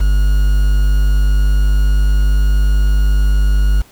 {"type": "tone with quantisation", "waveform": "triangle", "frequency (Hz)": 49.99, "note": "G1", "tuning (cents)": 35, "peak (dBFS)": -7, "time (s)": [0, 3.82], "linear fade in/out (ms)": 10, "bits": 5, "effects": ["pink hiss -46 dBFS RMS until 3.91 s"]}